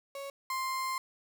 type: tone pair in turn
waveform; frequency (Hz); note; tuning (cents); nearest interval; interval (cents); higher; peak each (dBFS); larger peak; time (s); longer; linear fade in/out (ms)
35% pulse; 554.4 / 1049.9; C#5 / C6; 0 / +6; major seventh; 1106; second; -37 / -30; second; 0.15-0.3 / 0.5-0.98; second; 2
effects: none